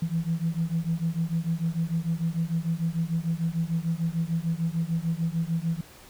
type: beating tone pair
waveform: sine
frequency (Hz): 162.2 / 168.9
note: E3 / E3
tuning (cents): -28 / +42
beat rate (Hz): 6.7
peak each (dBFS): -27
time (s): 0.02-5.81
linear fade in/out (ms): 5
effects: tanh soft clip ceiling -17 dBFS + pink hiss -50 dBFS RMS until 6.09 s